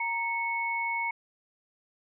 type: tone pair together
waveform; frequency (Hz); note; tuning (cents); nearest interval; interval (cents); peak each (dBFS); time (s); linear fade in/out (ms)
sine; 932.3 / 2205; A#5 / C#7; 0 / -10; octave + minor third; 1490; -31 / -30; 0-1.11; 5
effects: none